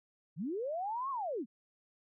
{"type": "linear two-way sweep", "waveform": "sine", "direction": "up then down", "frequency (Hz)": [130.81, 1124, 188.4], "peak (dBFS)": -34, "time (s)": [0.36, 1.46], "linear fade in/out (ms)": 50, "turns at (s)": 1.1, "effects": []}